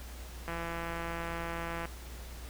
click train, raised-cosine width 0.5 ms, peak -23 dBFS, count 232, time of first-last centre 0.48-1.855 s, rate 168 Hz, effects added 60 Hz sine -43 dBFS peak until 2.49 s + pink hiss -50 dBFS RMS until 2.49 s

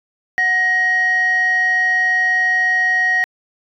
sine tone pair together, 739 / 1883.3 Hz, F#5 / A#6, -2 / +17 cents, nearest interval octave + major third, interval 1619 cents, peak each -22 / -12 dBFS, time 0.38-3.24 s, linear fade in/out 0 ms, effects tanh soft clip ceiling -9 dBFS

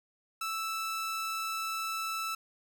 sawtooth tone, 1318.5 Hz, E6, in tune, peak -29 dBFS, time 0.41-2.35 s, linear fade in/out 5 ms, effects none

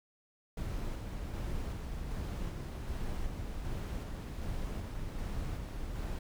brown noise with tremolo, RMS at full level -37 dBFS, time 0.57-6.19 s, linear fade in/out 5 ms, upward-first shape square, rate 1.3 Hz, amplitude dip 25%, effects none

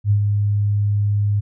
sine tone with ADSR envelope, 102.8 Hz, G#2, 17 cents flat, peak -11 dBFS, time 0.04-1.41 s, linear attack 67 ms, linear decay 88 ms, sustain -4 dB, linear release 19 ms, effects none

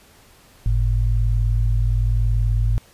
sine tone pair together, 49.06 / 110 Hz, G1 / A2, +2 / 0 cents, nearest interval octave + major second, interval 1398 cents, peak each -17 / -20 dBFS, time 0.66-2.78 s, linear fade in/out 0 ms, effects pink hiss -51 dBFS RMS until 2.93 s + resampled to 32000 Hz

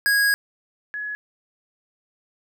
square / sine tone pair in turn, 1650 / 1689.5 Hz, G#6 / G#6, -12 / +29 cents, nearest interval unison, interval 41 cents, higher second, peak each -17 / -27 dBFS, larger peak first, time 0.06-0.34 / 0.94-1.15 s, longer first, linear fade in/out 0 ms, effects none

